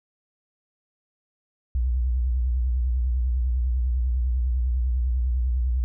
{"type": "tone with vibrato", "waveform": "sine", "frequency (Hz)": 61.74, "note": "B1", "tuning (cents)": 0, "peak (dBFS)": -20, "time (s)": [1.75, 5.84], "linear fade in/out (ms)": 0, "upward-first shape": "triangle", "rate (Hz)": 10, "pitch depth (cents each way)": 140, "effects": []}